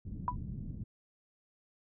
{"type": "low-pass noise", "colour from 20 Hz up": "white", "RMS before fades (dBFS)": -41, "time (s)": [0.05, 0.84], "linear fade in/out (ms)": 10, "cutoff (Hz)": 200, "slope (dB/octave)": 24}
{"type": "tone with exponential decay", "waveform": "sine", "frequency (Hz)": 987.8, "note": "B5", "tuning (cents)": 0, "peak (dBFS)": -24, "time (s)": [0.28, 0.36], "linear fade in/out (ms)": 1, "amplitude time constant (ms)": 16}
{"effects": []}